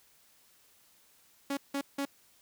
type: tone bursts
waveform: sawtooth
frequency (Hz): 279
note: C#4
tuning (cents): +11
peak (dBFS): -27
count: 3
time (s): 1.5-2.053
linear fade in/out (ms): 5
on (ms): 71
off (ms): 170
effects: white hiss -64 dBFS RMS until 2.41 s